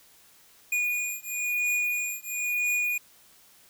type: beating tone pair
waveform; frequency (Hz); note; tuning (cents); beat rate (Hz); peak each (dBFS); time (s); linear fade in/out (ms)
square; 2450 / 2451; D#7 / D#7; -27 / -27; 1; -30; 0.72-2.98; 5
effects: white hiss -57 dBFS RMS until 3.69 s